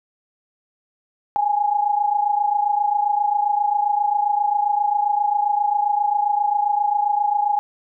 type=tone pair together; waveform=sine; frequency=820.5 / 848 Hz; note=G#5 / G#5; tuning=-21 / +36 cents; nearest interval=minor second; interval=57 cents; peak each=-18 / -22 dBFS; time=1.36-7.59 s; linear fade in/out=0 ms; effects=none